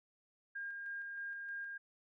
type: tone with tremolo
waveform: sine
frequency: 1612 Hz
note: G6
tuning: 48 cents sharp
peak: -40 dBFS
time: 0.55-1.78 s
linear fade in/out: 10 ms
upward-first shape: square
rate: 3.2 Hz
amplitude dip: 25%
effects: none